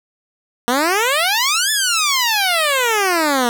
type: exponential two-way sweep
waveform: 10% pulse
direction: up then down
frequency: 233.1 to 1766 to 233.1 Hz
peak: -6 dBFS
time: 0.68-3.49 s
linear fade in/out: 0 ms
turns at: 1.71 s
effects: none